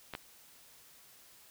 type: clicks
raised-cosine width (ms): 0.3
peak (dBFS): -24 / -22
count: 2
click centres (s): 0.137 / 0.151
effects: white hiss -59 dBFS RMS until 1.5 s